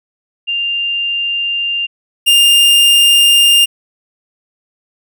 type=tone pair in turn; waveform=sine / 45% pulse; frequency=2794 / 2806 Hz; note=F7 / F7; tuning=0 / +8 cents; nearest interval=unison; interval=8 cents; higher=second; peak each=-14 / -6 dBFS; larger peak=second; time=0.47-1.87 / 2.26-3.66 s; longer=neither; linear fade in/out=20 ms; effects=none